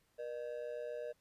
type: ring-modulated tone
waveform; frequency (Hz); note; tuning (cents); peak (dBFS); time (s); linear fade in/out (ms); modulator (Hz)
triangle; 542; C#5; -39; -35; 0.18-1.13; 20; 63.9
effects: pink hiss -75 dBFS RMS until 1.2 s + resampled to 32000 Hz